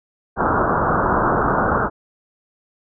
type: low-pass noise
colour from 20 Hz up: white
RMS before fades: -18 dBFS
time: 0.36-1.9 s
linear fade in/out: 50 ms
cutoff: 1500 Hz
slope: 96 dB/octave
effects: none